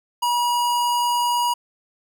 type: tone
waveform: square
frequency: 963 Hz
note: B5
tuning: 44 cents flat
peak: -19 dBFS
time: 0.22-1.54 s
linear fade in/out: 10 ms
effects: none